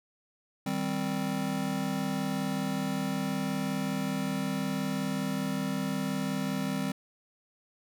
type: chord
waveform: square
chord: C minor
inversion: first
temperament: just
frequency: 156.98 / 196.22 / 261.6 Hz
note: Eb3 / G3 / C4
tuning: +16 / +2 / 0 cents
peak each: -37 / -33 / -34 dBFS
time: 0.66-6.92 s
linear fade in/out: 5 ms
effects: none